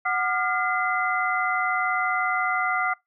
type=tone cluster; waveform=sine; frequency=740 / 1199 / 1405 / 2043 Hz; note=F#5 / D6 / F6 / C7; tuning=0 / +36 / +10 / -42 cents; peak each=-27 dBFS; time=0.05-2.94 s; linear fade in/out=10 ms; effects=noise-tail reverb RT60 0.2 s tail -26 dB re dry